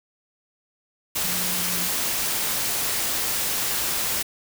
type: tone in noise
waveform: sine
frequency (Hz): 179.3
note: F3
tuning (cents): +46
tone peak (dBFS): -35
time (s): 1.24-1.87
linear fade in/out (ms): 10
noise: white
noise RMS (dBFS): -25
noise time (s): 1.15-4.23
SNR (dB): -13
effects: none